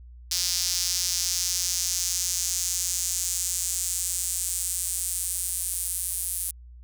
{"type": "tone with high-pass filter sweep", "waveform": "sawtooth", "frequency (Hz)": 178.4, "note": "F3", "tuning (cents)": 37, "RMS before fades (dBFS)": -28, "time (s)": [0.31, 6.51], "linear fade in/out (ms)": 5, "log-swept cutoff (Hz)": [5200, 10000], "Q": 2.6, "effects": ["added 60 Hz sine -43 dBFS peak until 6.83 s"]}